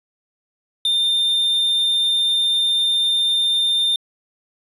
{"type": "tone", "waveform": "triangle", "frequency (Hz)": 3608, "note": "A7", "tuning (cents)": 43, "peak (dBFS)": -14, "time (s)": [0.85, 3.96], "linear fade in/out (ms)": 2, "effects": ["resampled to 32000 Hz", "9-bit"]}